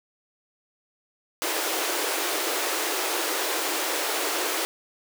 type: high-pass noise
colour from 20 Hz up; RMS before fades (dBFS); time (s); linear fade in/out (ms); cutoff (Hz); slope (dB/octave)
pink; -27; 1.42-4.65; 0; 300; 96
effects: none